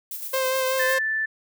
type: noise with tremolo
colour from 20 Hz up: violet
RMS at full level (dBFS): -32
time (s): 0.11-0.94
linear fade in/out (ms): 2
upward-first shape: square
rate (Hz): 9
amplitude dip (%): 40
type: tone with vibrato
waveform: sawtooth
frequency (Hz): 523.3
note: C5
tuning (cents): 0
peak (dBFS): -18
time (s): 0.33-0.99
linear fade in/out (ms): 10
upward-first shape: sine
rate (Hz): 5.3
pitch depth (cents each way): 19
type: tone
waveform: sine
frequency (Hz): 1760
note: A6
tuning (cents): 0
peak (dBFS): -22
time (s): 0.79-1.26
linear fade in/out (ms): 10
effects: none